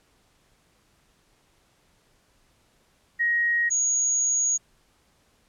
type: tone pair in turn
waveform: sine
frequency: 1885 / 6684 Hz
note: A#6 / G#8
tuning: +19 / +10 cents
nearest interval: octave + minor seventh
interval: 2191 cents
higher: second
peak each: -20 dBFS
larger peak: neither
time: 3.19-3.7 / 3.7-4.58 s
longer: second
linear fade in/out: 20 ms
effects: pink hiss -64 dBFS RMS until 5.48 s + low-pass 11000 Hz 12 dB/octave